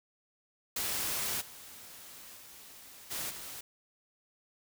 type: noise with level steps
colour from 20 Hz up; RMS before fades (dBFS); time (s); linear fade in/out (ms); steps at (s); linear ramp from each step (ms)
white; -34 / -50 / -52 / -37 / -44; 0.76-3.61; 5; 1.4 / 2.35 / 3.1 / 3.29; 20
effects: none